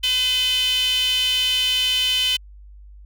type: tone with high-pass filter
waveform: sawtooth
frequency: 507 Hz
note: B4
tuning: 45 cents sharp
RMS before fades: -20 dBFS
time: 0.03-2.37 s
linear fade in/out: 10 ms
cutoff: 3000 Hz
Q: 8.2
effects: added 50 Hz sine -40 dBFS peak until 3.05 s